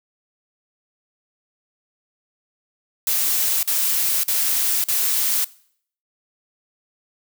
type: noise bursts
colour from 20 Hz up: blue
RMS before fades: -20 dBFS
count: 4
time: 3.07-5.445 s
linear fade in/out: 2 ms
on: 560 ms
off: 45 ms
effects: noise-tail reverb RT60 0.6 s tail -21 dB re dry